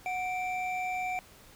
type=tone pair together; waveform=triangle; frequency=736 / 2342 Hz; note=F#5 / D7; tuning=-9 / -5 cents; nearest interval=octave + minor sixth; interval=2004 cents; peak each=-30 / -34 dBFS; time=0.06-1.19 s; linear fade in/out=0 ms; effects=pink hiss -55 dBFS RMS until 1.55 s